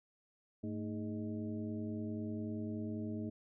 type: harmonic tone with a mistuned harmonic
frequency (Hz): 103.83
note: G#2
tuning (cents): 0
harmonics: 1 / 2 / 3 / 4 / 6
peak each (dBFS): -44 / -40 / -44 / -49 / -52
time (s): 0.63-3.3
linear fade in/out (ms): 10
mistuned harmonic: 2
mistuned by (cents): +110
effects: none